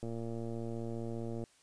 click train, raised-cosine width 2 ms, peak -28 dBFS, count 163, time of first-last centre 0.03-1.439 s, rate 115 Hz, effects white hiss -66 dBFS RMS until 1.62 s + resampled to 22050 Hz

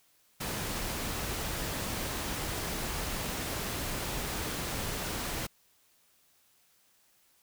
pink noise, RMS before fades -35 dBFS, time 0.4-5.47 s, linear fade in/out 10 ms, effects white hiss -67 dBFS RMS until 7.42 s

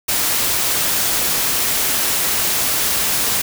white noise, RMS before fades -18 dBFS, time 0.08-3.42 s, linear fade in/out 10 ms, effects none

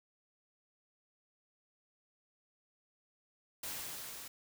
white noise with level ramp, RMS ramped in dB -41 to -48 dBFS, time 3.63-4.28 s, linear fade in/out 5 ms, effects none

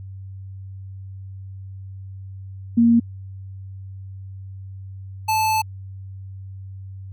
sine / square tone pair in turn, 233.1 / 873.5 Hz, A#3 / A5, 0 / -13 cents, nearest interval octave + major seventh, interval 2287 cents, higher second, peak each -11 / -18 dBFS, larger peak first, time 2.77-3 / 5.28-5.62 s, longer second, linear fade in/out 10 ms, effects added 96 Hz sine -33 dBFS peak until 7.12 s

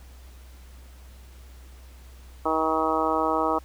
harmonic tone, 158.9 Hz, D#3, 37 cents sharp, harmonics 2 / 3 / 4 / 5 / 6 / 7 / 8, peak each -29 / -29 / -29 / -29 / -29 / -29 / -29 dBFS, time 2.45-3.59 s, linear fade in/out 10 ms, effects added 63 Hz sine -44 dBFS peak until 3.64 s + pink hiss -55 dBFS RMS until 3.64 s

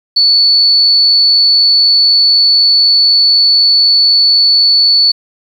sine tone, 4452 Hz, C#8, 7 cents sharp, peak -5 dBFS, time 0.16-5.12 s, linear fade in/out 10 ms, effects 7-bit

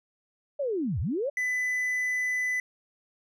sine linear two-way sweep, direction down then up, 595 to 65.41 to 595 Hz, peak -26 dBFS, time 0.59-1.3 s, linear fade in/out 10 ms, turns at 1 s
triangle tone, 2000 Hz, B6, 21 cents sharp, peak -24 dBFS, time 1.37-2.6 s, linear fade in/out 2 ms
effects none

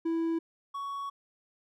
triangle tone pair in turn, 329.6 / 1117.3 Hz, E4 / C#6, 0 / +13 cents, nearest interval octave + major sixth, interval 2113 cents, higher second, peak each -25 / -32 dBFS, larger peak first, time 0.05-0.39 / 0.74-1.1 s, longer second, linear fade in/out 10 ms, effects none

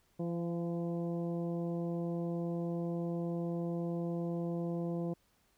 harmonic tone with a mistuned harmonic, 170.3 Hz, F3, 43 cents flat, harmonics 1 / 2 / 3 / 4 / 5 / 6, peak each -35 / -39 / -42 / -48 / -57 / -57 dBFS, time 0.19-5.14 s, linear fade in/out 10 ms, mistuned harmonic 4, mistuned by +19 cents, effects pink hiss -72 dBFS RMS until 5.57 s

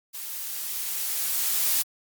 blue noise with level ramp, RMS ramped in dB -36 to -22 dBFS, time 0.13-1.83 s, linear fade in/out 20 ms, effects Opus 48 kbps

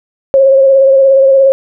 sine tone with vibrato, 540 Hz, C#5, 45 cents flat, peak -3 dBFS, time 0.34-1.52 s, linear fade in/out 0 ms, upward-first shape sine, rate 17 Hz, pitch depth 30 cents each way, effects none

